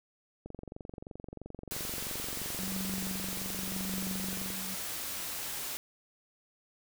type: click train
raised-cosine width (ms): 2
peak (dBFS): -29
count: 94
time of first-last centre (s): 0.46-4.503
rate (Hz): 23
type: noise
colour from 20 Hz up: white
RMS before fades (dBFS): -38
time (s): 1.71-5.77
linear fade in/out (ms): 0
type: tone with tremolo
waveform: sine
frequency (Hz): 190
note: F#3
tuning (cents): +46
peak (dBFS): -35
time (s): 2.59-4.75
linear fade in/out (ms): 10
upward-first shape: sine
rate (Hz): 0.88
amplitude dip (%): 60
effects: none